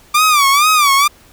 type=tone with vibrato; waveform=sawtooth; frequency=1177 Hz; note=D6; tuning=3 cents sharp; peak=-5 dBFS; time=0.14-1.08 s; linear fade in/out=10 ms; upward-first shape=sine; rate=2.2 Hz; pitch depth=130 cents each way; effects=pink hiss -46 dBFS RMS until 1.32 s